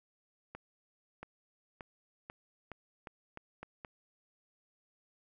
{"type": "accelerating click train", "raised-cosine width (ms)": 0.5, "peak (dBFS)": -29, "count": 9, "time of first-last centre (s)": [0.55, 3.848], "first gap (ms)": 680, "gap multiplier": 0.85, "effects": []}